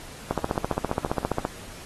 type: two click trains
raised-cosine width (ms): 1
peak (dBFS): -20 / -10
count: 6 / 18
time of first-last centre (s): 0.39-1.23 / 0.31-1.451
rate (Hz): 5.95 / 14.9
effects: pink hiss -43 dBFS RMS until 1.85 s + AAC 32 kbps